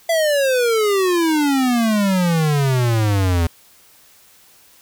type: exponential sweep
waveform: square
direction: down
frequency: 676 to 82 Hz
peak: -15 dBFS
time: 0.09-3.47 s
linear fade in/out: 5 ms
effects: white hiss -50 dBFS RMS until 4.81 s